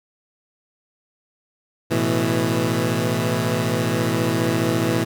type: chord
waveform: 15% pulse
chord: A suspended second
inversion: none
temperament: equal with one note detuned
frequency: 110 / 124.69 / 164.81 Hz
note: A2 / B2 / E3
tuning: 0 / +17 / 0 cents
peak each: -17 dBFS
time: 1.9-5.05 s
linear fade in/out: 20 ms
effects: none